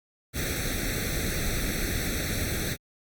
pink noise with comb filter, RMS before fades -29 dBFS, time 0.33-2.77 s, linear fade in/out 50 ms, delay 0.5 ms, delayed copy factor +1, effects Opus 48 kbps

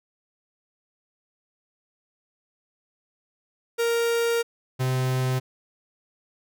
45% pulse tone pair in turn, 466.2 / 129.1 Hz, A#4 / C3, 0 / -23 cents, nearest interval octave + minor seventh, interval 2223 cents, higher first, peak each -21 / -22 dBFS, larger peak first, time 3.78-4.43 / 4.79-5.4 s, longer first, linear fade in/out 20 ms, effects none

